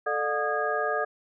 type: tone cluster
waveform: sine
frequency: 439 / 600 / 721 / 1231 / 1644 Hz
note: A4 / D5 / F#5 / D#6 / G#6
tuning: -4 / +37 / -45 / -19 / -18 cents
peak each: -31 dBFS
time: 0.06-1.05 s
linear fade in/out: 10 ms
effects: none